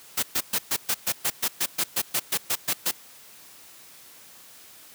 white noise bursts, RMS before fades -24 dBFS, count 16, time 0.17-2.914 s, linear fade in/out 10 ms, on 59 ms, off 120 ms, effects white hiss -49 dBFS RMS until 4.94 s + high-pass 100 Hz 12 dB/octave

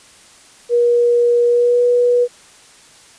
sine tone with pitch glide, 478.4 to 486.8 Hz, A#4 to B4, +45 to -25 cents, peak -10 dBFS, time 0.69-2.28 s, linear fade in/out 50 ms, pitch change +30 cents, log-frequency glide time 1.46-1.82 s, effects white hiss -45 dBFS RMS until 3.18 s + resampled to 22050 Hz

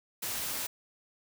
white noise, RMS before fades -35 dBFS, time 0.22-0.67 s, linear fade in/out 10 ms, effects none

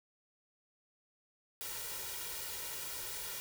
white noise with comb filter, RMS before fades -42 dBFS, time 1.61-3.4 s, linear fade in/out 0 ms, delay 2.1 ms, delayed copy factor +0.75, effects none

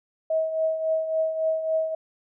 sine tone with tremolo, 639 Hz, D#5, 46 cents sharp, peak -19 dBFS, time 0.3-1.95 s, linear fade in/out 5 ms, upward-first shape triangle, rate 3.6 Hz, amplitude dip 65%, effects none

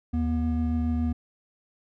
triangle tone pair together, 77.78 / 240.5 Hz, D#2 / B3, 0 / -46 cents, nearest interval octave + minor sixth, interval 1954 cents, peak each -24 dBFS, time 0.13-1.13 s, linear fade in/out 10 ms, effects none

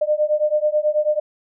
sine beating tone pair, 600 / 609.2 Hz, D5 / D#5, +37 / -37 cents, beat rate 9.2 Hz, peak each -19 dBFS, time 0.01-1.2 s, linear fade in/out 10 ms, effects none

